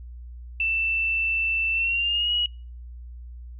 sine tone with pitch glide, 2665 to 2906 Hz, E7 to F#7, +18 to -32 cents, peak -21 dBFS, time 0.6-2.46 s, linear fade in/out 2 ms, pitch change +150 cents, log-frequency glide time 1.73-2.32 s, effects noise-tail reverb RT60 0.4 s tail -26 dB re dry + added 60 Hz sine -37 dBFS peak until 3.59 s

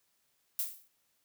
violet noise with exponential decay, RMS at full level -30 dBFS, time 0.59-0.88 s, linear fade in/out 0 ms, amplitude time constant 63 ms, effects white hiss -75 dBFS RMS until 1.24 s

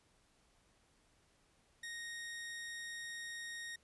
sawtooth tone, 1864.7 Hz, A#6, in tune, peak -40 dBFS, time 1.83-3.76 s, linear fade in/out 5 ms, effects pink hiss -72 dBFS RMS until 3.83 s + resampled to 24000 Hz

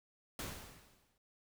pink noise with exponential decay, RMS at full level -40 dBFS, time 0.39-1.18 s, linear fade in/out 2 ms, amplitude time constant 170 ms, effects none

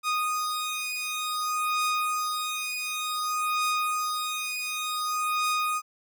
sawtooth beating tone pair, 1239 / 1239.55 Hz, D#6 / D#6, -8 / -7 cents, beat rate 0.55 Hz, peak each -26 dBFS, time 0.03-5.82 s, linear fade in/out 50 ms, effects none

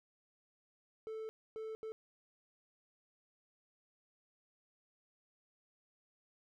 triangle tone bursts at uneven times, 440 Hz, A4, in tune, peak -39 dBFS, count 3, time 1.07-1.29 / 1.56-1.75 / 1.83-1.92 s, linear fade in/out 0 ms, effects none

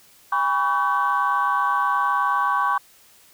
sine tone cluster, 809 / 988 / 1127 / 1530 Hz, G#5 / B5 / C#6 / G6, -46 / 0 / +28 / -42 cents, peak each -26 / -24 / -20 / -26 dBFS, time 0.32-2.78 s, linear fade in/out 5 ms, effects tanh soft clip ceiling -10 dBFS + white hiss -53 dBFS RMS until 3.33 s

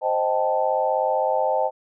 sine chord, A half-diminished seventh, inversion first, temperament equal, 523.3 / 622.3 / 784 / 880 Hz, C5 / Eb5 / G5 / A5, 0 / 0 / 0 / 0 cents, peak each -24 / -24 / -25 / -25 dBFS, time 0.01-1.71 s, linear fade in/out 50 ms, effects none

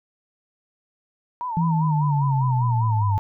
sine tone with vibrato, 935 Hz, A#5, 5 cents sharp, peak -25 dBFS, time 1.41-3.19 s, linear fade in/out 0 ms, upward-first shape sine, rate 5 Hz, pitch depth 130 cents each way
sine linear sweep, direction down, 169.2 to 98 Hz, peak -18 dBFS, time 1.57-3.18 s, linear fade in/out 0 ms
effects none

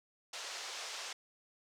white band-pass noise, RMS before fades -44 dBFS, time 0.33-1.13 s, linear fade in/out 5 ms, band 470 to 6500 Hz, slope 24 dB/octave, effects none

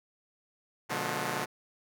5% pulse chord, B diminished seventh, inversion none, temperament just, 123.47 / 148.16 / 177.8 / 213.4 Hz, B2 / D3 / F3 / Ab3, 0 / +16 / +31 / +47 cents, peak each -26 dBFS, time 0.89-1.46 s, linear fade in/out 20 ms, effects none

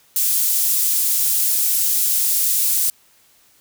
pink high-pass noise, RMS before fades -18 dBFS, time 0.16-2.9 s, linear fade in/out 2 ms, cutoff 10000 Hz, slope 12 dB/octave, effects white hiss -55 dBFS RMS until 3.6 s

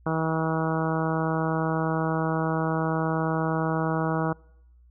harmonic tone, 160.5 Hz, E3, 46 cents flat, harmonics 1 / 2 / 3 / 4 / 5 / 6 / 7 / 8 / 9, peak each -27 / -30 / -32 / -33 / -34 / -35 / -35 / -36 / -37 dBFS, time 0.06-4.33 s, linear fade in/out 5 ms, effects noise-tail reverb RT60 0.8 s tail -25 dB re dry + added 60 Hz sine -52 dBFS peak until 4.9 s

